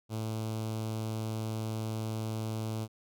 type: tone with notch filter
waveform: sawtooth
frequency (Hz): 110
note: A2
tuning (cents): 0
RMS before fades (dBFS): -35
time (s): 0.09-2.88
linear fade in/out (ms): 50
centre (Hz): 1800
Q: 1.1
effects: none